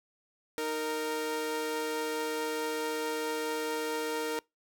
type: tone pair together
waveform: sawtooth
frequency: 310.8 / 463.9 Hz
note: D#4 / A#4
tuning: -2 / -8 cents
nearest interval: perfect fifth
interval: 694 cents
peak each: -34 / -28 dBFS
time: 0.58-4.39 s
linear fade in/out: 0 ms
effects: noise-tail reverb RT60 0.2 s tail -25 dB re dry